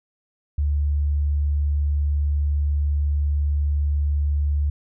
sine tone, 72.8 Hz, D2, 15 cents flat, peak -18 dBFS, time 0.58-4.7 s, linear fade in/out 5 ms, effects none

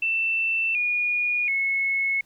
sine tone with pitch steps, 2672 / 2443 / 2189 Hz, E7 / D#7 / C#7, +23 / -32 / -22 cents, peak -21 dBFS, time 0.02-2.21 s, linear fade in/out 5 ms, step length 730 ms, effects pink hiss -62 dBFS RMS until 2.25 s

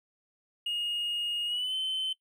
triangle tone with pitch glide, 2861 to 3066 Hz, F7 to G7, +41 to -39 cents, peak -27 dBFS, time 0.66-2.13 s, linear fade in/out 5 ms, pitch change +120 cents, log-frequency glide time 1.46-1.74 s, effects noise-tail reverb RT60 0.1 s tail -19 dB re dry + tanh soft clip ceiling -23 dBFS

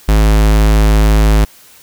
square tone, 53 Hz, G#1, 36 cents sharp, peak -7 dBFS, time 0.08-1.45 s, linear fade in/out 10 ms, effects white hiss -42 dBFS RMS until 1.82 s

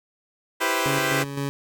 10% pulse chord, C major seventh, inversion first, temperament equal, 329.6 / 392 / 493.9 / 523.3 Hz, E4 / G4 / B4 / C5, 0 / 0 / 0 / 0 cents, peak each -19 dBFS, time 0.6-1.24 s, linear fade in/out 20 ms
20% pulse tone with tremolo, 140 Hz, C#3, 18 cents sharp, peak -20 dBFS, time 0.86-1.49 s, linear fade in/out 0 ms, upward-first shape square, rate 3.9 Hz, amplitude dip 50%
effects none

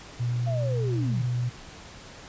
sine tone with pitch glide, 120.8 to 122.34 Hz, B2 to B2, -38 to -16 cents, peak -24 dBFS, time 0.19-1.5 s, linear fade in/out 20 ms, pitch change +22 cents, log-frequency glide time 0.39-0.74 s
sine linear sweep, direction down, 698 to 110 Hz, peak -30 dBFS, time 0.46-1.27 s, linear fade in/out 20 ms
effects pink hiss -45 dBFS RMS until 2.28 s + resampled to 16000 Hz

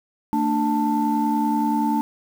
sine tone cluster, 224.6 / 295.1 / 885 Hz, A3 / D4 / A5, +36 / +8 / +10 cents, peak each -22 dBFS, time 0.33-2.01 s, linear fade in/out 0 ms, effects tanh soft clip ceiling -10 dBFS + 7-bit

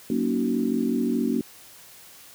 sine tone cluster, 189.6 / 236.2 / 281.2 / 315.2 / 373.1 Hz, F#3 / A#3 / C#4 / D#4 / F#4, +43 / +23 / +25 / +23 / +14 cents, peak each -33 / -24 / -27 / -32 / -30 dBFS, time 0.1-1.41 s, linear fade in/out 2 ms, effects white hiss -48 dBFS RMS until 2.34 s + high-pass 60 Hz 12 dB/octave

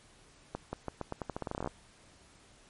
accelerating click train, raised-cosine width 1 ms, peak -21 dBFS, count 18, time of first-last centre 0.55-1.674 s, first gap 180 ms, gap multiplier 0.85, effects pink hiss -60 dBFS RMS until 2.69 s + MP3 48 kbps

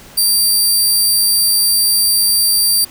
15% pulse tone, 4699 Hz, D8, in tune, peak -4 dBFS, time 0.17-2.85 s, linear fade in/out 10 ms, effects pink hiss -39 dBFS RMS until 2.9 s

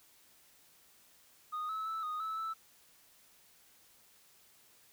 sine tone with pitch steps, 1238 / 1297 / 1314 / 1241 / 1305 / 1317 Hz, D#6 / E6 / E6 / D#6 / E6 / E6, -9 / -28 / -6 / -5 / -18 / -2 cents, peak -33 dBFS, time 1.52-2.54 s, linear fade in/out 20 ms, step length 170 ms, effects tanh soft clip ceiling -34 dBFS + white hiss -64 dBFS RMS until 4.92 s

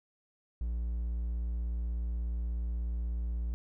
triangle tone, 58.27 Hz, A#1, in tune, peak -29 dBFS, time 0.61-3.54 s, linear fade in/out 0 ms, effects none

